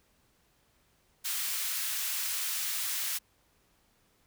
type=high-pass noise; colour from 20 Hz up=white; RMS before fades=-33 dBFS; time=1.24-3.19 s; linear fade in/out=20 ms; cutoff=1500 Hz; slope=12 dB/octave; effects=pink hiss -69 dBFS RMS until 4.26 s